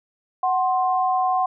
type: tone pair together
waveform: sine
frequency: 744.6 / 1053 Hz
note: F#5 / C6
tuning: +11 / +11 cents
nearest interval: tritone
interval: 600 cents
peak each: -19 / -23 dBFS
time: 0.43-1.46 s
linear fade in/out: 5 ms
effects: none